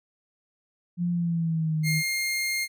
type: tone with pitch glide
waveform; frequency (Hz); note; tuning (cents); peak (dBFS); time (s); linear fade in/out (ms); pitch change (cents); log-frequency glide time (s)
sine; 174.61 to 155.56; F3 to D#3; 0 to 0; -23; 0.97-2.03; 50; -200; 1.11-1.79
type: tone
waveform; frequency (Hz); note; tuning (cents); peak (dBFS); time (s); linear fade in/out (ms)
sawtooth; 2123; C7; +25; -22; 1.83-2.68; 50
effects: none